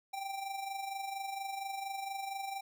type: tone with amplitude modulation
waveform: square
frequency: 784 Hz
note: G5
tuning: in tune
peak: -36 dBFS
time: 0.13-2.61 s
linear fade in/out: 10 ms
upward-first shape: sine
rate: 24.3 Hz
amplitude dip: 55%
effects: none